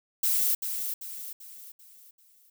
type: noise with echo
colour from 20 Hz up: violet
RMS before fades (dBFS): -25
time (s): 0.23-0.55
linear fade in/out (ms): 5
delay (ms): 390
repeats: 5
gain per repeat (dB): -7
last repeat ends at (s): 2.5
effects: none